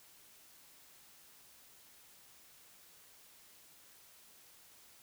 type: silence
effects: white hiss -61 dBFS RMS until 5.02 s